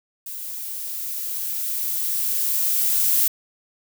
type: noise with level ramp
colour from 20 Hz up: violet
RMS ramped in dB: -33 to -18 dBFS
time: 0.26-3.28 s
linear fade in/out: 5 ms
effects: none